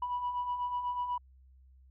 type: beating tone pair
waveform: sine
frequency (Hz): 975 / 983.1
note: B5 / B5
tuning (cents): -23 / -8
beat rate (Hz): 8.1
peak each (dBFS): -39 / -31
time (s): 0.02-1.18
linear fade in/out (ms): 5
effects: tanh soft clip ceiling -27 dBFS + added 65 Hz sine -56 dBFS peak until 1.9 s